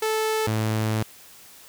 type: tone pair in turn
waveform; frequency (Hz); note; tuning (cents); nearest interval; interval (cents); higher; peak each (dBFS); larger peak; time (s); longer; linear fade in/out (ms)
sawtooth; 437.2 / 109.3; A4 / A2; -11 / -11; 2 octaves; 2400; first; -18; neither; 0.02-0.47 / 0.47-1.03; second; 5
effects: white hiss -48 dBFS RMS until 1.68 s